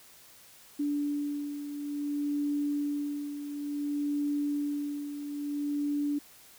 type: beating tone pair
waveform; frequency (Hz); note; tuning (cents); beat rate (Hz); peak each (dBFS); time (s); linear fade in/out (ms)
sine; 290.1 / 290.67; D4 / D4; -21 / -18; 0.57; -30 / -37; 0.79-6.19; 10
effects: white hiss -55 dBFS RMS until 6.58 s